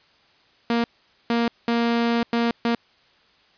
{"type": "tone bursts at uneven times", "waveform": "sawtooth", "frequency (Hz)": 234.1, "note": "A#3", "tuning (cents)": 8, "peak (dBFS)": -15, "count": 5, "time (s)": [[0.7, 0.84], [1.3, 1.48], [1.68, 2.23], [2.33, 2.51], [2.65, 2.75]], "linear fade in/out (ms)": 2, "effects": ["white hiss -58 dBFS RMS until 3.57 s", "resampled to 11025 Hz"]}